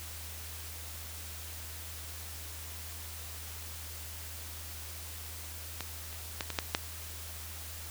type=clicks; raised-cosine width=0.2 ms; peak=-18 / -30 / -15 / -18 / -11 / -9 dBFS; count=6; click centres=5.807 / 6.128 / 6.408 / 6.503 / 6.588 / 6.749 s; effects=added 80 Hz sine -45 dBFS peak until 7.9 s + white hiss -45 dBFS RMS until 7.9 s